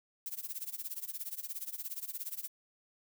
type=noise with tremolo; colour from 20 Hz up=violet; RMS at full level=-38 dBFS; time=0.26-2.48 s; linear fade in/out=0 ms; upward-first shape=sine; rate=17 Hz; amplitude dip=90%; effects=none